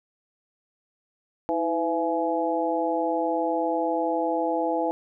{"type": "harmonic tone with a mistuned harmonic", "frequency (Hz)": 168.1, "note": "E3", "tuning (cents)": 34, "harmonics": [2, 3, 4, 5], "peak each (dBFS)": [-28, -28, -28, -28], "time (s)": [1.49, 4.91], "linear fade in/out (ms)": 0, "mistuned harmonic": 2, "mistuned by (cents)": -65, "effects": []}